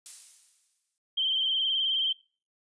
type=noise with exponential decay; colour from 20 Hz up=violet; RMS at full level=-36 dBFS; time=0.06-0.98 s; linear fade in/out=0 ms; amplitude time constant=200 ms
type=tone with vibrato; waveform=sine; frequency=3136 Hz; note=G7; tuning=in tune; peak=-24 dBFS; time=1.17-2.13 s; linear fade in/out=10 ms; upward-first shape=triangle; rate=19 Hz; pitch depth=61 cents each way
effects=noise-tail reverb RT60 0.4 s tail -25 dB re dry + resampled to 22050 Hz